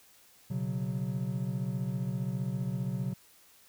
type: chord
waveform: triangle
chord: B suspended second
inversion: none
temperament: equal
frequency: 123.47 / 138.59 / 185 Hz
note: B2 / C#3 / F#3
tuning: 0 / 0 / 0 cents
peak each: -33 dBFS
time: 0.5-3.14 s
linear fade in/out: 10 ms
effects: white hiss -60 dBFS RMS until 3.68 s